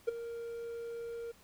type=tone with ADSR envelope; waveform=triangle; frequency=466.2 Hz; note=A#4; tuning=in tune; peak=-23 dBFS; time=0.07-1.32 s; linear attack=16 ms; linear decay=12 ms; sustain=-14 dB; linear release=13 ms; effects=pink hiss -62 dBFS RMS until 1.43 s